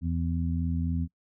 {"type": "harmonic tone", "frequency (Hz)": 83.8, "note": "E2", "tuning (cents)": 29, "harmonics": [1, 2, 3], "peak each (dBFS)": [-28, -31, -33], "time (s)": [0.01, 1.08], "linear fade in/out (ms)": 50, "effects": ["noise-tail reverb RT60 0.1 s tail -24 dB re dry"]}